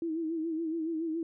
sine tone with vibrato, 324.4 Hz, E4, 28 cents flat, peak -30 dBFS, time 0.02-1.23 s, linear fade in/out 2 ms, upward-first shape sine, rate 7.1 Hz, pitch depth 67 cents each way, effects none

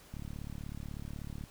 click train, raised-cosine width 5 ms, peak -30 dBFS, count 48, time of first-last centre 0.14-1.438 s, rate 36.2 Hz, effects pink hiss -57 dBFS RMS until 1.5 s

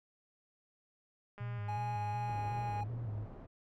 click train, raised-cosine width 0.5 ms, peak -37 dBFS, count 292, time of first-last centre 1.38-2.806 s, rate 204 Hz
sine tone with vibrato, 111.8 Hz, A2, 28 cents sharp, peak -37 dBFS, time 1.4-3.26 s, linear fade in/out 10 ms, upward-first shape square, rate 2.7 Hz, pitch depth 95 cents each way
triangle tone with pitch glide, 830.6 to 825.3 Hz, G#5 to G#5, 0 to -11 cents, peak -35 dBFS, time 1.68-2.84 s, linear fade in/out 10 ms, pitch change -11 cents, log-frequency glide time 2.15-2.62 s
pink low-pass noise, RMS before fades -50 dBFS, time 2.27-3.47 s, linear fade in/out 20 ms, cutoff 730 Hz, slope 12 dB/octave
effects none

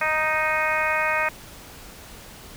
harmonic tone, 311.1 Hz, D#4, in tune, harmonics 2 / 3 / 4 / 5 / 6 / 7 / 8, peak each -28 / -28 / -28 / -28 / -28 / -28 / -28 dBFS, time 0.01-1.29 s, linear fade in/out 5 ms, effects pink hiss -43 dBFS RMS until 2.56 s

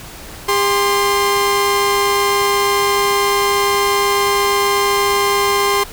sawtooth tone pair together, 401.9 / 1049 Hz, G4 / C6, +43 / +4 cents, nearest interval octave + perfect fourth, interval 1661 cents, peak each -12 dBFS, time 0.48-5.84 s, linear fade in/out 10 ms, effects pink hiss -34 dBFS RMS until 5.92 s

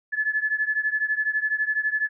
sine beating tone pair, 1719 / 1731 Hz, A6 / A6, -41 / -29 cents, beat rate 12 Hz, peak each -24 / -26 dBFS, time 0.12-2.09 s, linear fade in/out 20 ms, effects none

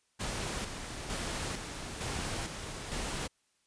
pink noise with tremolo, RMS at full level -36 dBFS, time 0.19-3.28 s, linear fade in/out 20 ms, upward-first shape square, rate 1.1 Hz, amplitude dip 45%, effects white hiss -74 dBFS RMS until 3.66 s + resampled to 22050 Hz

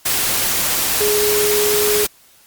sine tone in noise, 417.9 Hz, G#4, 11 cents sharp, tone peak -16 dBFS, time 1-2.05 s, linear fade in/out 10 ms, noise white, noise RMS -18 dBFS, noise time 0.05-2.07 s, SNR -1 dB, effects white hiss -50 dBFS RMS until 2.46 s + Opus 48 kbps

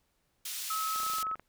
pink high-pass noise, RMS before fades -38 dBFS, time 0.45-1.23 s, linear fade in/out 5 ms, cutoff 3600 Hz, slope 12 dB/octave
sine tone, 1291 Hz, E6, 37 cents flat, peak -31 dBFS, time 0.7-1.35 s, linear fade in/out 5 ms
clicks, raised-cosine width 0.5 ms, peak -31 dBFS, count 12, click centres 0.96 / 1.002 / 1.033 / 1.065 / 1.1 / 1.136 / 1.184 / 1.229 / 1.268 / 1.314 / 1.356 / 1.396 s
effects pink hiss -75 dBFS RMS until 1.48 s

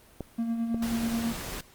clicks, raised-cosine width 2 ms, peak -20 dBFS, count 2, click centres 0.207 / 0.745 s
triangle tone with tremolo, 230.4 Hz, A#3, 20 cents flat, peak -23 dBFS, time 0.38-1.33 s, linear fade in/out 10 ms, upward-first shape sine, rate 9.3 Hz, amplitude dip 45%
pink noise, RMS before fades -37 dBFS, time 0.82-1.61 s, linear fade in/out 5 ms
effects pink hiss -56 dBFS RMS until 1.74 s + Opus 32 kbps

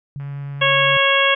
sine tone with vibrato, 140 Hz, C#3, 18 cents sharp, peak -26 dBFS, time 0.16-0.97 s, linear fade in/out 0 ms, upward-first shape sine, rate 9.7 Hz, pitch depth 11 cents each way
click train, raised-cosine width 0.5 ms, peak -30 dBFS, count 77, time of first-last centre 0.2-0.735 s, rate 142 Hz
harmonic tone, 550 Hz, C#5, 14 cents flat, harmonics 1 / 2 / 3 / 4 / 5 / 6, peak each -20 / -20 / -20 / -20 / -20 / -20 dBFS, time 0.61-1.35 s, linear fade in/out 10 ms
effects none

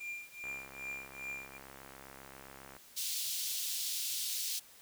triangle tone with tremolo, 2390 Hz, D7, 30 cents sharp, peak -36 dBFS, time 0-1.58 s, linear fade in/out 10 ms, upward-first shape triangle, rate 2.5 Hz, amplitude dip 100%
click train, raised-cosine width 0.5 ms, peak -35 dBFS, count 158, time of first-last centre 0.44-2.766 s, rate 67.5 Hz
pink high-pass noise, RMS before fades -37 dBFS, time 2.96-4.6 s, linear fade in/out 20 ms, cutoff 3400 Hz, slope 24 dB/octave
effects white hiss -58 dBFS RMS until 4.81 s

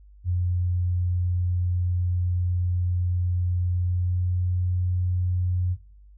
sine tone with pitch glide, 89.2 to 90.03 Hz, F2 to F#2, +37 to -47 cents, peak -21 dBFS, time 0.24-5.77 s, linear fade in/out 50 ms, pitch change +16 cents, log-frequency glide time 3.75-4.38 s, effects noise-tail reverb RT60 0.6 s tail -18 dB re dry + added 50 Hz sine -47 dBFS peak until 6.17 s

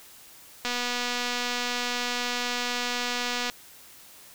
click train, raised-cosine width 0.2 ms, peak -12 dBFS, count 696, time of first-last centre 0.65-3.498 s, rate 244 Hz, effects white hiss -50 dBFS RMS until 4.34 s

